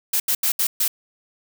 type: noise bursts at uneven times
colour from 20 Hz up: blue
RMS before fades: -20 dBFS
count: 5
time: 0.13-0.2 / 0.28-0.35 / 0.43-0.52 / 0.59-0.67 / 0.8-0.88 s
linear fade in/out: 5 ms
effects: none